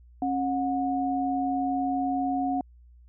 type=tone pair together; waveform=sine; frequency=272.2 / 727.9 Hz; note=C#4 / F#5; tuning=-31 / -29 cents; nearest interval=octave + perfect fourth; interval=1702 cents; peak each=-27 dBFS; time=0.22-2.61 s; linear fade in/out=2 ms; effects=added 60 Hz sine -50 dBFS peak until 3.08 s